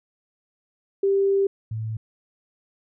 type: tone pair in turn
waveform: sine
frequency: 393.5 / 110.42 Hz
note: G4 / A2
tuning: +7 / +7 cents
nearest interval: octave + minor seventh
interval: 2200 cents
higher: first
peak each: -17 / -26 dBFS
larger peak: first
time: 1.03-1.47 / 1.71-1.97 s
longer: first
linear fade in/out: 5 ms
effects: none